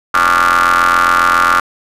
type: ring-modulated tone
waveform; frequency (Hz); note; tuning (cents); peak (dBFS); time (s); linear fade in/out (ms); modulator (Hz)
30% pulse; 87.31; F2; 0; -3; 0.14-1.6; 5; 1290
effects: resampled to 32000 Hz